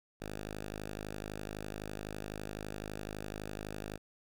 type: tone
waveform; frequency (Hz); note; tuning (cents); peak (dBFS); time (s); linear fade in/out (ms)
5% pulse; 51.91; G#1; 0; -29; 0.2-3.98; 20
effects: none